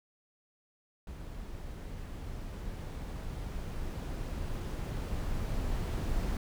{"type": "noise with level ramp", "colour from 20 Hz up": "brown", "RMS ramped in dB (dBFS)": [-43, -32], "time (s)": [1.07, 6.37], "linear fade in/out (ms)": 2, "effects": []}